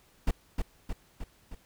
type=noise with echo; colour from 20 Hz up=brown; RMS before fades=-24 dBFS; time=0.27-0.31 s; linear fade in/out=5 ms; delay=310 ms; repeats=4; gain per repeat=-4 dB; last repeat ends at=1.55 s; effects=pink hiss -63 dBFS RMS until 1.65 s